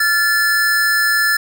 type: tone pair together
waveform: square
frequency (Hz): 1380 / 1738.7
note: F6 / A6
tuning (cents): -21 / -21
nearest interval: major third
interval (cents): 400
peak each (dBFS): -22 / -14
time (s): 0-1.37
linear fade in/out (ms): 5
effects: none